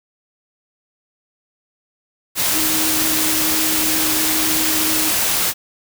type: tone in noise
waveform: sine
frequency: 313.5 Hz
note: D#4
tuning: 13 cents sharp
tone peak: -24 dBFS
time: 2.51-5.13 s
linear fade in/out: 50 ms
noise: white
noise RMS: -18 dBFS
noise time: 2.35-5.54 s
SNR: -9 dB
effects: none